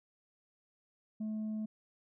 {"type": "tone", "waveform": "sine", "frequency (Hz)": 216.1, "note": "A3", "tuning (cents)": -31, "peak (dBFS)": -32, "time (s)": [1.2, 1.66], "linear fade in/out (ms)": 10, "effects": ["tanh soft clip ceiling -34 dBFS"]}